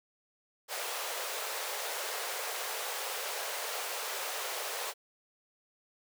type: high-pass noise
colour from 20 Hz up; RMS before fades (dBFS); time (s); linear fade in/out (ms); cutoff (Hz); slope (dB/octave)
pink; -37; 0.68-4.94; 50; 440; 48
effects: none